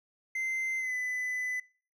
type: tone with pitch glide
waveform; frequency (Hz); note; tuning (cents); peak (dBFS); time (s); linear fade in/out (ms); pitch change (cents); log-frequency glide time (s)
triangle; 2075 to 2003; C7 to B6; -15 to +24; -29; 0.35-1.6; 5; -61; 0.78-0.94
effects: noise-tail reverb RT60 0.4 s tail -23 dB re dry